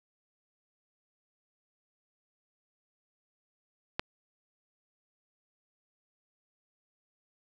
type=click; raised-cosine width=0.3 ms; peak=-13 dBFS; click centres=3.995 s; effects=none